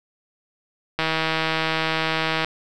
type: click train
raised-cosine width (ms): 0.3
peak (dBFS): -6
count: 234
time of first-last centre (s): 0.99-2.446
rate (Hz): 160
effects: none